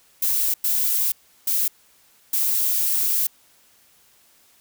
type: noise bursts at uneven times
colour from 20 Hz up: violet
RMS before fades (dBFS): -21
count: 4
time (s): 0.22-0.54 / 0.64-1.12 / 1.47-1.68 / 2.33-3.27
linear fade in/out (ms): 5
effects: white hiss -57 dBFS RMS until 4.6 s